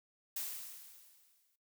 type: noise with exponential decay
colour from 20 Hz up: blue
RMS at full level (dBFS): -38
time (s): 0.36-1.56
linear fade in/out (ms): 5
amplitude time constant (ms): 260
effects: noise-tail reverb RT60 0.2 s tail -19 dB re dry